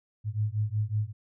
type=beating tone pair; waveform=sine; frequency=103.83 / 109.23 Hz; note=G#2 / A2; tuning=0 / -12 cents; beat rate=5.4 Hz; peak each=-29 dBFS; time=0.24-1.13 s; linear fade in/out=50 ms; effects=none